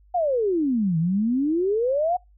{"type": "exponential two-way sweep", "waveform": "sine", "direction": "down then up", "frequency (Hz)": [743, 157.1, 743], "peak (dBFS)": -19, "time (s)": [0.14, 2.17], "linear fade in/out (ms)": 10, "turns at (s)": 0.98, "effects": ["noise-tail reverb RT60 0.2 s tail -26 dB re dry", "added 50 Hz sine -52 dBFS peak until 2.37 s"]}